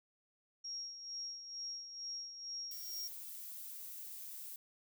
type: tone with tremolo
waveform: sine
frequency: 5590 Hz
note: F8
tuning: 1 cent sharp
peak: -40 dBFS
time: 0.64-3.08 s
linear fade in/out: 10 ms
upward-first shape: sine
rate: 2.2 Hz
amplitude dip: 60%
type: noise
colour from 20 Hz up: violet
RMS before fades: -48 dBFS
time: 2.71-4.56 s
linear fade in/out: 2 ms
effects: none